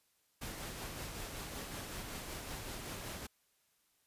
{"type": "noise with tremolo", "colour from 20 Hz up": "pink", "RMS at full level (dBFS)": -43, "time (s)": [0.41, 3.27], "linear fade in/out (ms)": 10, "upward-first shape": "sine", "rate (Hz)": 5.3, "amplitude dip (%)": 30, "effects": ["white hiss -75 dBFS RMS until 4.06 s", "resampled to 32000 Hz"]}